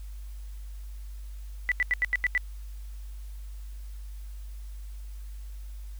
sine tone bursts, 1975.5 Hz, B6, in tune, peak -21 dBFS, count 7, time 1.69-2.377 s, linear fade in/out 0 ms, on 27 ms, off 83 ms, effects added 50 Hz sine -37 dBFS peak until 5.99 s + white hiss -59 dBFS RMS until 5.99 s

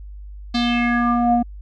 square tone with low-pass filter sweep, 239.2 Hz, A#3, 45 cents sharp, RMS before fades -18 dBFS, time 0.54-1.43 s, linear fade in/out 10 ms, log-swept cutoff 4400 to 560 Hz, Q 4.7, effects added 50 Hz sine -33 dBFS peak until 1.61 s

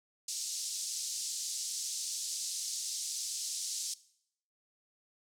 pink band-pass noise, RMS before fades -38 dBFS, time 0.28-3.94 s, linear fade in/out 5 ms, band 4900 to 8700 Hz, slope 24 dB/octave, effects noise-tail reverb RT60 0.7 s tail -19 dB re dry

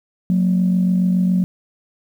sine tone pair together, 182.53 / 229.7 Hz, F#3 / A#3, -23 / -25 cents, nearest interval major third, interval 398 cents, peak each -13 / -22 dBFS, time 0.3-1.44 s, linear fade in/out 0 ms, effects tanh soft clip ceiling -8 dBFS + 8-bit

